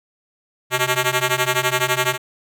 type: ring-modulated tone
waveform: 5% pulse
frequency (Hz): 251.9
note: B3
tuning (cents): +34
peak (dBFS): -3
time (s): 0.7-2.18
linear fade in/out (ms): 50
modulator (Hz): 120
effects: none